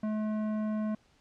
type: tone with tanh clipping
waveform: sine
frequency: 214.6 Hz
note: A3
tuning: 43 cents flat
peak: -31 dBFS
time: 0.03-0.95 s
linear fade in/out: 5 ms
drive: 13 dB
effects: pink hiss -66 dBFS RMS until 1.2 s + low-pass 6000 Hz 12 dB/octave